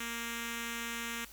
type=tone with notch filter; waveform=5% pulse; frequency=233.1 Hz; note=A#3; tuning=in tune; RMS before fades=-39 dBFS; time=0-1.25 s; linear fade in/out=5 ms; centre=650 Hz; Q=0.63; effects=added 50 Hz sine -58 dBFS peak until 1.32 s + white hiss -54 dBFS RMS until 1.32 s